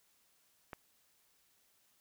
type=click; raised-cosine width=0.5 ms; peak=-28 dBFS; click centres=0.732 s; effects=white hiss -72 dBFS RMS until 2 s